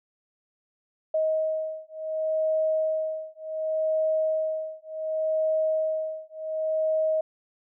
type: beating tone pair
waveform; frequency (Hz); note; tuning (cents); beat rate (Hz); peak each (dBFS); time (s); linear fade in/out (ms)
sine; 630 / 630.68; D#5 / D#5; +21 / +23; 0.68; -27; 1.14-7.21; 5
effects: none